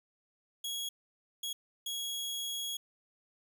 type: tone bursts at uneven times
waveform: sawtooth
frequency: 3322 Hz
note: G#7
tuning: in tune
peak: -32 dBFS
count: 3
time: 0.64-0.89 / 1.43-1.53 / 1.86-2.77 s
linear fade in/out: 5 ms
effects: none